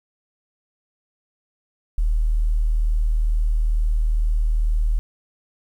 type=tone; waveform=sine; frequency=38.89 Hz; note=D#1; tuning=in tune; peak=-16 dBFS; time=1.98-4.99 s; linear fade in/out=0 ms; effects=9-bit